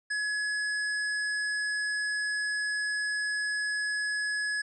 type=tone; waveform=square; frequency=1691 Hz; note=G#6; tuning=31 cents sharp; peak=-29 dBFS; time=0.1-4.62 s; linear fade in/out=10 ms; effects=resampled to 22050 Hz